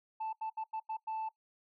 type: tone bursts at uneven times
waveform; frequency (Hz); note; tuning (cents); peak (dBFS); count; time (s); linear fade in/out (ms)
sine; 880; A5; 0; -33; 6; 0.2-0.33 / 0.41-0.5 / 0.57-0.64 / 0.73-0.8 / 0.89-0.97 / 1.07-1.29; 10
effects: noise-tail reverb RT60 0.1 s tail -18 dB re dry + tanh soft clip ceiling -33 dBFS